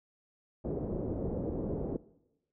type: low-pass noise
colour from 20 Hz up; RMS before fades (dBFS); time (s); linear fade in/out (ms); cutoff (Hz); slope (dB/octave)
white; -35; 0.64-1.97; 10; 480; 24
effects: noise-tail reverb RT60 0.9 s tail -19 dB re dry